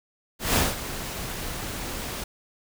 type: noise with ADSR envelope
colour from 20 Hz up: pink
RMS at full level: -20 dBFS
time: 0.39-2.24 s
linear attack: 170 ms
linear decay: 190 ms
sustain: -13 dB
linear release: 5 ms
effects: none